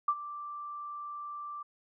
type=tone with ADSR envelope; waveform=sine; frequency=1174.7 Hz; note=D6; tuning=in tune; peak=-22 dBFS; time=0.08-1.63 s; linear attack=5 ms; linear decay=56 ms; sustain=-16 dB; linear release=9 ms; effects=none